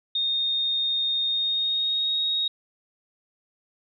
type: tone with pitch glide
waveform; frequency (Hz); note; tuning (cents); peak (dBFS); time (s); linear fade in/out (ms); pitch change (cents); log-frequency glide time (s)
sine; 3684 to 3759; A#7 to A#7; -21 to +14; -22; 0.15-2.48; 5; +35; 1.25-2.21
effects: none